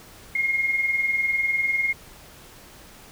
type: tone pair together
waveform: sine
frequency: 2141 / 2161 Hz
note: C7 / C#7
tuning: +39 / -45 cents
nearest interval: unison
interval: 16 cents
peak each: -21 / -29 dBFS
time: 0.35-1.93 s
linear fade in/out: 5 ms
effects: pink hiss -47 dBFS RMS until 3.11 s